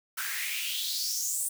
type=noise with high-pass filter sweep; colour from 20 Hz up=white; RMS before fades=-32 dBFS; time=0.17-1.49 s; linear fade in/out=10 ms; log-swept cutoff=1400 to 9100 Hz; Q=5; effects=none